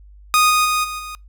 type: tone with level steps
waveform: sawtooth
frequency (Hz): 1240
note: D#6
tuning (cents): -6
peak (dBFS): -8 / -10 / -13 / -22 / -26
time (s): 0.34-1.15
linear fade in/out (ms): 0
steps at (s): 0.49 / 0.64 / 0.83 / 0.98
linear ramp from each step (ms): 20
effects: noise-tail reverb RT60 0.2 s tail -25 dB re dry + added 50 Hz sine -41 dBFS peak until 1.28 s